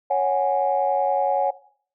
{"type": "chord", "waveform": "sine", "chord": "C# suspended fourth", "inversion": "none", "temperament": "equal", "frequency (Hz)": [554.4, 740, 830.6], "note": ["C#5", "F#5", "G#5"], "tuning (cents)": [0, 0, 0], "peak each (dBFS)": -22, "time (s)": [0.1, 1.51], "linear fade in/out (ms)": 10, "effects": ["noise-tail reverb RT60 0.5 s tail -17 dB re dry", "tanh soft clip ceiling -9 dBFS"]}